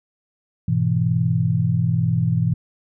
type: chord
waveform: sine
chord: E major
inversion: first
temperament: just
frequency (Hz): 103.01 / 123.61 / 164.81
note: G#2 / B2 / E3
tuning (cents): -14 / +2 / 0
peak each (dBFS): -23 / -20 / -20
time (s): 0.68-2.54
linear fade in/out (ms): 5
effects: none